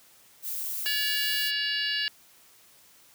violet noise, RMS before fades -33 dBFS, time 0.42-1.52 s, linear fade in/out 50 ms
harmonic tone, 570 Hz, C#5, 48 cents sharp, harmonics 3 / 4 / 5 / 6 / 7 / 8 / 9, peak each -31 / -42 / -30 / -41 / -35 / -34 / -40 dBFS, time 0.86-2.08 s, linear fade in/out 0 ms
effects white hiss -57 dBFS RMS until 3.14 s + high-pass 60 Hz 12 dB/octave

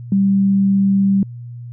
sine tone, 196 Hz, G3, in tune, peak -11 dBFS, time 0.12-1.23 s, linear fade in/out 2 ms, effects added 120 Hz sine -29 dBFS peak until 1.72 s

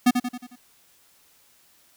square tone with echo, 246.9 Hz, B3, in tune, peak -14 dBFS, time 0.06-0.11 s, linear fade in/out 10 ms, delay 90 ms, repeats 5, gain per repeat -6 dB, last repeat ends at 0.56 s, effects white hiss -59 dBFS RMS until 1.96 s

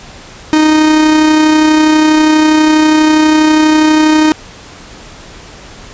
45% pulse tone with amplitude modulation, 309.8 Hz, D#4, 7 cents flat, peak -4 dBFS, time 0.53-4.32 s, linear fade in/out 0 ms, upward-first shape sine, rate 32.3 Hz, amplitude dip 30%, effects pink hiss -33 dBFS RMS until 5.93 s + resampled to 16000 Hz

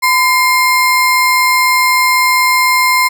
square ring-modulated tone, 1568 Hz, G6, in tune, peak -6 dBFS, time 0.02-3.09 s, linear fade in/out 20 ms, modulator 553 Hz, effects none

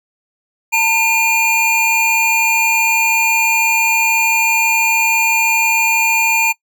square tone pair together, 903.1 / 2411 Hz, A5 / D7, +45 / +45 cents, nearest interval octave + perfect fourth, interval 1700 cents, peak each -18 / -13 dBFS, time 0.72-6.53 s, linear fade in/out 20 ms, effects noise-tail reverb RT60 0.1 s tail -23 dB re dry

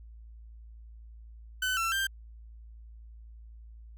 30% pulse tone with pitch steps, 1512 / 1345 / 1577 Hz, F#6 / E6 / G6, +37 / +34 / +10 cents, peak -25 dBFS, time 1.62-2.07 s, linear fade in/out 5 ms, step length 150 ms, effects added 56 Hz sine -46 dBFS peak until 3.97 s

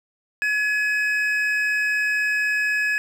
triangle tone pair together, 1694 / 2538 Hz, G#6 / D#7, +34 / +34 cents, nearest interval perfect fifth, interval 700 cents, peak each -19 / -23 dBFS, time 0.42-2.98 s, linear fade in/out 0 ms, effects none

